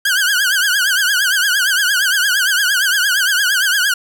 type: tone with vibrato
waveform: sawtooth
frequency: 1548 Hz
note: G6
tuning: 22 cents flat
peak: -9 dBFS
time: 0.05-3.94 s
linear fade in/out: 5 ms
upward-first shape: triangle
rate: 8.7 Hz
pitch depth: 160 cents each way
effects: 8-bit